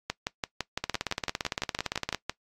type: two click trains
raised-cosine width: 0.2 ms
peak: -11 / -11 dBFS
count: 24 / 14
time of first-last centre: 0.84-2.147 / 0.1-2.296 s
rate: 17.6 / 5.92 Hz
effects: noise-tail reverb RT60 0.1 s tail -20 dB re dry + AAC 64 kbps